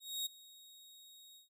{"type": "tone with ADSR envelope", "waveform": "sawtooth", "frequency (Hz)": 3764, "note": "A#7", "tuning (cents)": 16, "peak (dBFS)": -32, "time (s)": [0, 1.49], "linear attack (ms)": 260, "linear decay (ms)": 12, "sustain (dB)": -21, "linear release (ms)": 130, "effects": []}